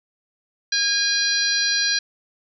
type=harmonic tone with a mistuned harmonic; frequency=817 Hz; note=G#5; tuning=29 cents flat; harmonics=2 / 3 / 4 / 5 / 6 / 7; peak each=-24 / -31 / -32 / -22 / -25 / -26 dBFS; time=0.72-1.99 s; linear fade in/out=5 ms; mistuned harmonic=6; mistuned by=-48 cents; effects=none